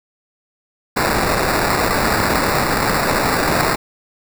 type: noise with sample-and-hold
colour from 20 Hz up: blue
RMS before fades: -17 dBFS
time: 0.96-3.76 s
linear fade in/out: 10 ms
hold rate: 3150 Hz
effects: none